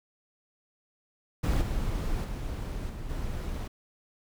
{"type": "noise with level steps", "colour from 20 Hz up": "brown", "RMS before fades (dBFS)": [-25, -30, -34, -38, -33], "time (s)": [1.43, 3.68], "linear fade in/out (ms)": 10, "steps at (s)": [1.61, 2.24, 2.89, 3.09], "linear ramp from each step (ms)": 10, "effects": []}